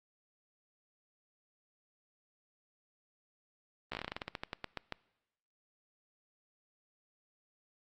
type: slowing click train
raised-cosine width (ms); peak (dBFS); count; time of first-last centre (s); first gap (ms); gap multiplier
0.3; -21; 18; 3.92-4.923; 14; 1.16
effects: noise-tail reverb RT60 1.0 s tail -23 dB re dry + Opus 32 kbps